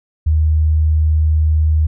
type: tone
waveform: sine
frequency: 77.78 Hz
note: D#2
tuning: in tune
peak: -10 dBFS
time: 0.26-1.87 s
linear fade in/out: 10 ms
effects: none